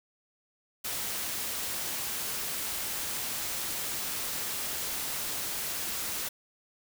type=noise; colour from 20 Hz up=white; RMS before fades=-34 dBFS; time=0.84-6.29 s; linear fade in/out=10 ms; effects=none